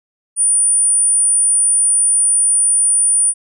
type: tone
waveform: sine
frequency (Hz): 9397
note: D9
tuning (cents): 0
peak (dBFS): -10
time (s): 0.36-3.34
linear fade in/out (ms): 50
effects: none